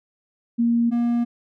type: tone pair in turn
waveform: sine / triangle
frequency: 234.4 / 237.3 Hz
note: A#3 / A#3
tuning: +10 / +31 cents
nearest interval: unison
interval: 21 cents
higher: second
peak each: -16 dBFS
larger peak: neither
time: 0.58-0.91 / 0.91-1.25 s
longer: second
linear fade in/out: 20 ms
effects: none